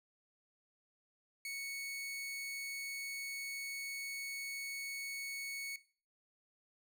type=tone; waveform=sawtooth; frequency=2217 Hz; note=C#7; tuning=in tune; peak=-37 dBFS; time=1.45-5.76 s; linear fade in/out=2 ms; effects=noise-tail reverb RT60 0.4 s tail -17 dB re dry